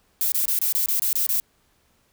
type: noise bursts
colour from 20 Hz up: violet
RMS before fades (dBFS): -22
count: 9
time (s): 0.21-1.4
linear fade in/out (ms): 0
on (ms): 110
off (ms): 25
effects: pink hiss -64 dBFS RMS until 2.12 s